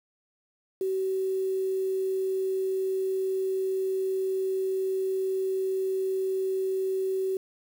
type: tone with quantisation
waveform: sine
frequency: 380.5 Hz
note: F#4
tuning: 48 cents sharp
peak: -25 dBFS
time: 0.81-7.37 s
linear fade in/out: 2 ms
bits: 8
effects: none